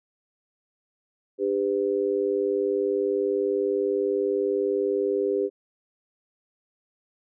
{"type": "harmonic tone", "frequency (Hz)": 100, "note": "G2", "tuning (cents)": 35, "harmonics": [3, 4, 5], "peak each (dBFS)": [-31, -23, -28], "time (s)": [1.38, 5.5], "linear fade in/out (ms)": 50, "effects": []}